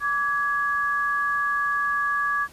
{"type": "tone pair together", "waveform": "sine", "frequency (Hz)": [1157, 1671.1], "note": ["D6", "G#6"], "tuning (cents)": [-26, 10], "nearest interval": "tritone", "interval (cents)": 636, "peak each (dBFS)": [-24, -24], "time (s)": [0, 2.48], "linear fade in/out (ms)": 50, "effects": ["pink hiss -50 dBFS RMS until 2.52 s", "resampled to 32000 Hz"]}